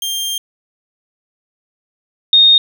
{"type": "tone pair in turn", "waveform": ["sawtooth", "sine"], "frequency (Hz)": [3191, 3697], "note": ["G7", "A#7"], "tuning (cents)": [30, -15], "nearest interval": "minor third", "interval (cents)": 255, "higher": "second", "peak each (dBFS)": [-15, -5], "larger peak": "second", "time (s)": [[0.02, 0.38], [2.33, 2.58]], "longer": "first", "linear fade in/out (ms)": 2, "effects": []}